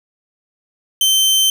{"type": "tone", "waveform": "sawtooth", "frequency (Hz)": 3100, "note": "G7", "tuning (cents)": -20, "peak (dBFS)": -8, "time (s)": [1.01, 1.5], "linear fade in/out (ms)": 2, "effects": []}